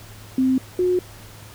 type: tone pair in turn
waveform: sine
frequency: 260.1 / 362.1 Hz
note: C4 / F#4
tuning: -10 / -37 cents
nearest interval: tritone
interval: 573 cents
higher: second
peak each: -15 / -16 dBFS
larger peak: first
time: 0.38-0.58 / 0.79-0.99 s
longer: neither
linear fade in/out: 2 ms
effects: added 105 Hz sine -43 dBFS peak until 1.54 s + pink hiss -44 dBFS RMS until 1.54 s